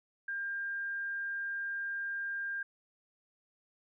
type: tone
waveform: sine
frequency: 1600 Hz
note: G6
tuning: 35 cents sharp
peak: -34 dBFS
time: 0.28-2.63 s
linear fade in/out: 5 ms
effects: none